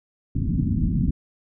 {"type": "low-pass noise", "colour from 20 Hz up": "white", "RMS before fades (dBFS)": -22, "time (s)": [0.35, 1.11], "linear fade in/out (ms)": 5, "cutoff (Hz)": 250, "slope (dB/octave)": 48, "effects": []}